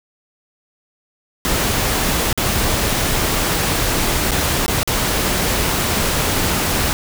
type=noise with dropouts; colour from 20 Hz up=pink; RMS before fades=-18 dBFS; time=1.45-6.93 s; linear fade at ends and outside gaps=0 ms; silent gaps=2.328-2.376 / 4.309-4.317 / 4.662-4.68 / 4.831-4.875 s; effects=none